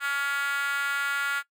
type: tone with high-pass filter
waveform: 5% pulse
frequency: 280.9 Hz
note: C#4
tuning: 23 cents sharp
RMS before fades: -28 dBFS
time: 0-1.43 s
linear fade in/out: 50 ms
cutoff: 1400 Hz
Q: 5.5
effects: noise-tail reverb RT60 0.1 s tail -19 dB re dry